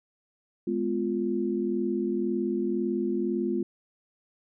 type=chord; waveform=sine; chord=F diminished; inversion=first; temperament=just; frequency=209.5 / 251.4 / 349.2 Hz; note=Ab3 / Cb4 / F4; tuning=+15 / +31 / 0 cents; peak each=-30 / -31 / -28 dBFS; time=0.67-3.63 s; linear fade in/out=5 ms; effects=none